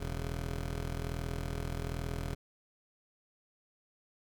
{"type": "tone pair together", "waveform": "15% pulse", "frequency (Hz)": [41.2, 138.59], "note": ["E1", "C#3"], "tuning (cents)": [0, 0], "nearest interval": "octave + major sixth", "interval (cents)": 2100, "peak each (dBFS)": [-29, -37], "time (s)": [0, 2.35], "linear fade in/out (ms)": 10, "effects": []}